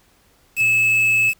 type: tone with quantisation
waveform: triangle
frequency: 2601 Hz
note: E7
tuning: 24 cents flat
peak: -12 dBFS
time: 0.56-1.34 s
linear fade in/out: 50 ms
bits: 5
effects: pink hiss -57 dBFS RMS until 1.39 s